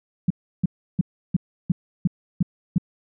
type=tone bursts; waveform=sine; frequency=177.2 Hz; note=F3; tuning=25 cents sharp; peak=-14 dBFS; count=8; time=0.28-2.782 s; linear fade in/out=5 ms; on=24 ms; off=330 ms; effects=none